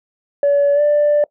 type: tone with pitch glide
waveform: sine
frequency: 570 to 589.4 Hz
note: C#5 to D5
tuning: +48 to +6 cents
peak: -9 dBFS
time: 0.43-1.24 s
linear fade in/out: 2 ms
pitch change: +58 cents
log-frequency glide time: 0.74-0.81 s
effects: noise-tail reverb RT60 0.1 s tail -23 dB re dry + tanh soft clip ceiling -8 dBFS